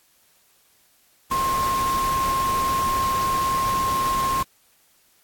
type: tone in noise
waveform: sine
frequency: 1065 Hz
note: C6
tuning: 30 cents sharp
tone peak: -20 dBFS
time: 1.31-4.43 s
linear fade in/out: 5 ms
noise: pink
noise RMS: -30 dBFS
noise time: 1.31-4.43 s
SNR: +7 dB
effects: white hiss -60 dBFS RMS until 5.23 s + AAC 64 kbps